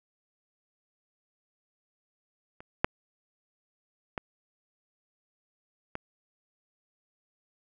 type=clicks; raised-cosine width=0.5 ms; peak=-30 / -6 / -17 / -19 dBFS; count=4; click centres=2.605 / 2.845 / 4.178 / 5.954 s; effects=none